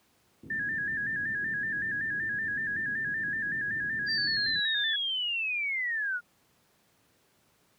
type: low-pass noise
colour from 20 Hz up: white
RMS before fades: -45 dBFS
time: 0.43-4.6 s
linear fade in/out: 5 ms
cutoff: 290 Hz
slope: 24 dB/octave
type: tone with vibrato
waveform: sine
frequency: 1722 Hz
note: A6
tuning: 38 cents flat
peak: -29 dBFS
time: 0.5-4.96 s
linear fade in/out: 5 ms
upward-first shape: square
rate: 5.3 Hz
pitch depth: 63 cents each way
type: linear sweep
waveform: sine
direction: down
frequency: 4779 to 1396.9 Hz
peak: -28 dBFS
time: 4.06-6.21 s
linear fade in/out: 50 ms
effects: pink hiss -67 dBFS RMS until 7.78 s + high-pass 100 Hz 12 dB/octave